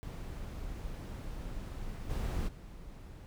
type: noise with level steps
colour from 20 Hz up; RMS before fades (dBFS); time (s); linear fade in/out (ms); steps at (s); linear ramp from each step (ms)
brown; -41 / -34 / -48; 0.03-3.26; 0; 2.09 / 2.47; 20
effects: none